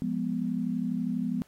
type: chord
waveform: sine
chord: F diminished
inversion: none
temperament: equal with one note detuned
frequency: 174.61 / 206.9 / 246.9 Hz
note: F3 / Ab3 / Cb4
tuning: 0 / -6 / 0 cents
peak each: -33 / -32 / -30 dBFS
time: 0.02-1.42 s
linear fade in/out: 0 ms
effects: pink hiss -63 dBFS RMS until 1.47 s + AAC 48 kbps